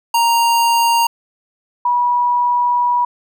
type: tone pair in turn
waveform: square / sine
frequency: 932.3 / 971.8 Hz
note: A#5 / B5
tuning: 0 / -28 cents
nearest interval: minor second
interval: 72 cents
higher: second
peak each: -12 dBFS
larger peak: neither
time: 0.14-1.07 / 1.85-3.05 s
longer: second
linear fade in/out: 5 ms
effects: none